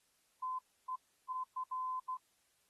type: tone bursts at uneven times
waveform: sine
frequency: 1024 Hz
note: C6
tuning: 38 cents flat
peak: -36 dBFS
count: 6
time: 0.42-0.59 / 0.88-0.96 / 1.29-1.44 / 1.56-1.64 / 1.71-2 / 2.08-2.17 s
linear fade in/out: 10 ms
effects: white hiss -75 dBFS RMS until 2.69 s + AAC 32 kbps